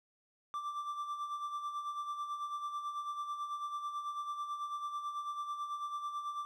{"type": "tone with tremolo", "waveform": "triangle", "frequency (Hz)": 1174.7, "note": "D6", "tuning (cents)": 0, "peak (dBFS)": -33, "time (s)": [0.54, 6.45], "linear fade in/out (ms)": 0, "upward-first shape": "sine", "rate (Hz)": 9.1, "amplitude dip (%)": 55, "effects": []}